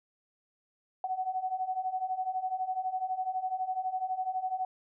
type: beating tone pair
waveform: sine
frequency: 740 / 752 Hz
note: F#5 / F#5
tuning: 0 / +28 cents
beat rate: 12 Hz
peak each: -35 / -32 dBFS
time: 1.04-4.65 s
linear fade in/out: 2 ms
effects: none